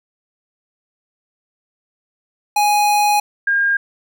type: tone pair in turn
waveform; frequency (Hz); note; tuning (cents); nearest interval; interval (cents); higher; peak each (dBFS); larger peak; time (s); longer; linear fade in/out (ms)
square / sine; 830.6 / 1613.9; G#5 / G6; 0 / +50; major seventh; 1150; second; -13; neither; 2.56-3.2 / 3.47-3.77; first; 5
effects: none